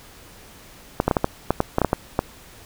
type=clicks; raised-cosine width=1 ms; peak=-3 dBFS; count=12; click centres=1.001 / 1.08 / 1.112 / 1.168 / 1.244 / 1.506 / 1.604 / 1.784 / 1.817 / 1.847 / 1.931 / 2.191 s; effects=pink hiss -46 dBFS RMS until 2.65 s